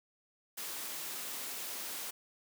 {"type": "noise", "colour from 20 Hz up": "white", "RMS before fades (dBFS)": -41, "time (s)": [0.57, 2.11], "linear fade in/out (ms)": 10, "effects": ["high-pass 200 Hz 12 dB/octave"]}